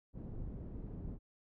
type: low-pass noise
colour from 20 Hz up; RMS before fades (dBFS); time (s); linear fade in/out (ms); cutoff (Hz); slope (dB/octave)
pink; -44; 0.13-1.19; 50; 270; 12
effects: none